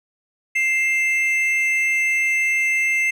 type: tone pair together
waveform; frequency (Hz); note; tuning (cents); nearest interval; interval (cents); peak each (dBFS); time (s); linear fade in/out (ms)
triangle; 2101 / 2647; C7 / E7; +7 / +7; major third; 400; -16 / -22; 0.55-3.11; 10
effects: none